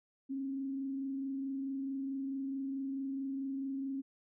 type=tone with frequency modulation; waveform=sine; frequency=271 Hz; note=C#4; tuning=39 cents flat; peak=-35 dBFS; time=0.29-4.02 s; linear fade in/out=20 ms; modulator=24.6 Hz; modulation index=0.24; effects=none